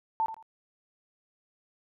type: tone with echo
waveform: sine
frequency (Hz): 890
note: A5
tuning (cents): +20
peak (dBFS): -24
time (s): 0.2-0.26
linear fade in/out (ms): 0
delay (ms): 83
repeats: 2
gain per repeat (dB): -12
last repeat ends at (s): 0.426
effects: none